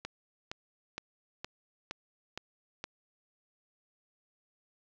click train, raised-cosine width 0.2 ms, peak -20 dBFS, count 7, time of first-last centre 0.05-2.841 s, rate 2.15 Hz, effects low-pass 6000 Hz 12 dB/octave + 9-bit

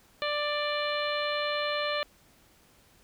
harmonic tone, 590 Hz, D5, 8 cents sharp, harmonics 1 / 2 / 3 / 4 / 5 / 6 / 7, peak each -31 / -34 / -36 / -37 / -38 / -39 / -39 dBFS, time 0.22-2.03 s, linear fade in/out 0 ms, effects pink hiss -61 dBFS RMS until 3.03 s

